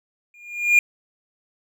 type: tone with exponential growth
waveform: triangle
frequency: 2418 Hz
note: D7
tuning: 50 cents sharp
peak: -7 dBFS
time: 0.34-0.79 s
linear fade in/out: 2 ms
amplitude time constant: 97 ms
effects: none